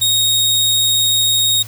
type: tone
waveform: sawtooth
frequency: 3747 Hz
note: A#7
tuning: 8 cents sharp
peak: -9 dBFS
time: 0.01-1.63 s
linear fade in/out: 10 ms
effects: added 111 Hz sine -32 dBFS peak until 1.67 s + white hiss -38 dBFS RMS until 1.67 s